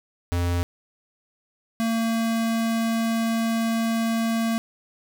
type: tone pair in turn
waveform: square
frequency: 87.31 / 227.2 Hz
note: F2 / A#3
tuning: 0 / -44 cents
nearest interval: octave + perfect fourth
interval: 1656 cents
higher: second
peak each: -22 dBFS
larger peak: neither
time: 0.32-0.63 / 1.8-4.58 s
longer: second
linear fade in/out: 0 ms
effects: none